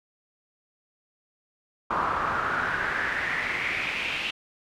brown noise with band-pass filter sweep, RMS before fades -28 dBFS, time 1.9-4.31 s, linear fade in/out 10 ms, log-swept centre 1100 to 2800 Hz, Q 4.8, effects none

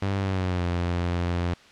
sawtooth tone with pitch glide, 98 to 87.31 Hz, G2 to F2, 0 to 0 cents, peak -20 dBFS, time 0.02-1.54 s, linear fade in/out 5 ms, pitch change -200 cents, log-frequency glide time 0.2-0.66 s, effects white hiss -51 dBFS RMS until 1.71 s + low-pass 4000 Hz 12 dB/octave

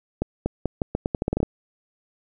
accelerating click train, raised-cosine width 2 ms, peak -9 dBFS, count 13, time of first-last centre 0.22-1.43 s, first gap 240 ms, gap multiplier 0.82, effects none

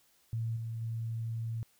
sine tone with level steps, 113.9 Hz, A#2, 40 cents flat, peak -31 / -35 / -33 dBFS, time 0.33-1.63 s, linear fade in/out 0 ms, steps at 0.56 / 0.81 s, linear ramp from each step 10 ms, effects white hiss -68 dBFS RMS until 1.79 s

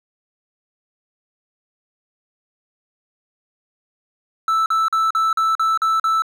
triangle tone bursts, 1318.5 Hz, E6, in tune, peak -13 dBFS, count 8, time 4.48-6.221 s, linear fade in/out 2 ms, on 180 ms, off 43 ms, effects none

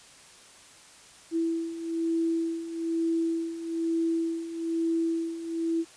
sine beating tone pair, 329.6 / 330.7 Hz, E4 / E4, 0 / +6 cents, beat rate 1.1 Hz, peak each -32 / -27 dBFS, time 1.31-5.85 s, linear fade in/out 50 ms, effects white hiss -52 dBFS RMS until 5.96 s + resampled to 22050 Hz

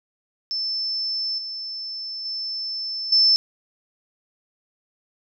sine tone with level steps, 5290 Hz, E8, 5 cents sharp, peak -23 / -29 / -26 / -13 dBFS, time 0.51-3.36 s, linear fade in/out 0 ms, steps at 1.38 / 2.25 / 3.12 s, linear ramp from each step 5 ms, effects none

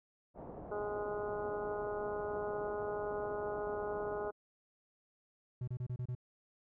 white low-pass noise, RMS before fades -48 dBFS, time 0.34-4.32 s, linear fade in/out 50 ms, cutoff 740 Hz, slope 24 dB/octave
harmonic tone, 207.7 Hz, G#3, in tune, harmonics 2 / 3 / 4 / 5 / 6 / 7, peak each -38 / -43 / -45 / -50 / -49 / -51 dBFS, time 0.71-4.31 s, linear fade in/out 10 ms
triangle tone bursts, 124.4 Hz, B2, 13 cents sharp, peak -34 dBFS, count 6, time 5.61-6.151 s, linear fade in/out 5 ms, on 66 ms, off 29 ms
effects none

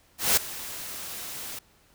white noise with ADSR envelope, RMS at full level -19 dBFS, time 0.18-1.59 s, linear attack 190 ms, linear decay 6 ms, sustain -18 dB, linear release 5 ms, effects pink hiss -61 dBFS RMS until 1.94 s

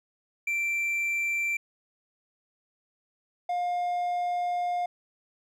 triangle tone pair in turn, 2349 / 709.3 Hz, D7 / F5, 0 / +27 cents, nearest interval octave + major sixth, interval 2073 cents, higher first, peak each -24 dBFS, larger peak neither, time 0.47-1.57 / 3.49-4.86 s, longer second, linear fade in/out 5 ms, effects none

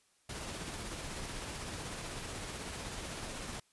pink noise with tremolo, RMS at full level -41 dBFS, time 0.29-3.6 s, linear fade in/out 5 ms, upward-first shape sine, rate 16 Hz, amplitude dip 25%, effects white hiss -71 dBFS RMS until 3.72 s + resampled to 24000 Hz

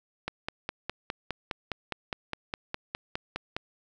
click train, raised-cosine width 0.3 ms, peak -15 dBFS, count 17, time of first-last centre 0.28-3.565 s, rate 4.87 Hz, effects none

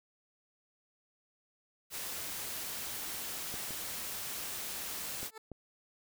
white noise, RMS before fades -40 dBFS, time 1.9-5.31 s, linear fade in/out 50 ms
clicks, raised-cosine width 2 ms, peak -31 dBFS, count 4, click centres 3.541 / 3.707 / 5.23 / 5.517 s
15% pulse tone with exponential growth, 440 Hz, A4, in tune, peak -36 dBFS, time 5.28-5.38 s, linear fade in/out 5 ms, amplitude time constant 20 ms
effects none

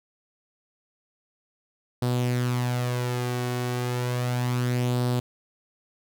sawtooth tone with flanger, 123.47 Hz, B2, in tune, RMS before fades -26 dBFS, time 2.02-5.2 s, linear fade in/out 5 ms, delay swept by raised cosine 0.22 to 2.72 ms, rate 0.33 Hz, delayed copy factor +0.5, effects none

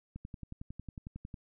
click train, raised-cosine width 5 ms, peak -30 dBFS, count 14, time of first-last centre 0.16-1.342 s, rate 11 Hz, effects none

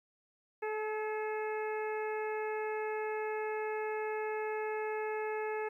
harmonic tone with a mistuned harmonic, 431.2 Hz, A4, 35 cents flat, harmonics 1 / 2 / 3 / 4 / 5 / 6, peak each -35 / -40 / -48 / -45 / -47 / -50 dBFS, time 0.62-5.69 s, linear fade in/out 10 ms, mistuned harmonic 4, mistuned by -23 cents, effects 12-bit

